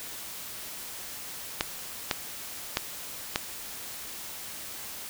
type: clicks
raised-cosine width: 0.2 ms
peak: -7 dBFS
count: 4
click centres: 1.609 / 2.112 / 2.771 / 3.359 s
effects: white hiss -40 dBFS RMS until 5.09 s